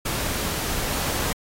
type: noise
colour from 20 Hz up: pink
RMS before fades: -26 dBFS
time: 0.05-1.33 s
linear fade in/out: 10 ms
effects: AAC 48 kbps

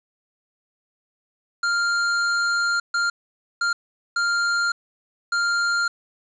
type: tone bursts at uneven times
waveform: square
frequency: 1396.9 Hz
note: F6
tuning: in tune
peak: -20 dBFS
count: 5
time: 1.63-2.8 / 2.94-3.1 / 3.61-3.73 / 4.16-4.72 / 5.32-5.88 s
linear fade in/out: 5 ms
effects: resampled to 16000 Hz + 8-bit

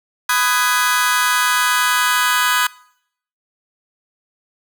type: chord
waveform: sawtooth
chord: G# minor seventh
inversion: first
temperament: just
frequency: 996.7 / 1245.9 / 1495.1 / 1661.2 Hz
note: B5 / D#6 / F#6 / G#6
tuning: +16 / +2 / +18 / 0 cents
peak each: -16 dBFS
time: 0.29-2.67 s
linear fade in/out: 5 ms
effects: noise-tail reverb RT60 0.7 s tail -23 dB re dry

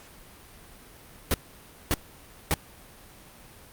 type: noise bursts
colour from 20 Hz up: pink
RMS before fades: -23 dBFS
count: 3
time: 1.31-2.54 s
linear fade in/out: 0 ms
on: 30 ms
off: 570 ms
effects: pink hiss -50 dBFS RMS until 3.72 s + Opus 48 kbps

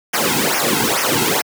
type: noise with flanger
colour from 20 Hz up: pink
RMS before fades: -17 dBFS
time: 0.13-1.42 s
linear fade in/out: 10 ms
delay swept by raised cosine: 0.24 to 1.74 ms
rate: 2.3 Hz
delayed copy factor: -0.95
effects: high-pass 150 Hz 12 dB/octave

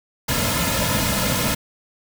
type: noise with comb filter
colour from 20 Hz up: pink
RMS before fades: -21 dBFS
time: 0.28-1.55 s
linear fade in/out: 10 ms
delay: 2.6 ms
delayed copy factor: -0.95
effects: none

